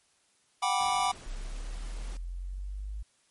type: chord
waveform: square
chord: G major seventh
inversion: third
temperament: just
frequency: 735 / 784 / 980 / 1176 Hz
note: F#5 / G5 / B5 / D6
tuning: -12 / 0 / -14 / +2 cents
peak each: -32 dBFS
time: 0.62-1.12 s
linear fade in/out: 10 ms
type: noise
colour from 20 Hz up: pink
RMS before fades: -49 dBFS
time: 0.8-2.17 s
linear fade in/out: 2 ms
type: linear sweep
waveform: sine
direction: up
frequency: 31.79 to 52.5 Hz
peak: -34 dBFS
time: 1.26-3.03 s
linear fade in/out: 10 ms
effects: white hiss -68 dBFS RMS until 3.3 s + MP3 48 kbps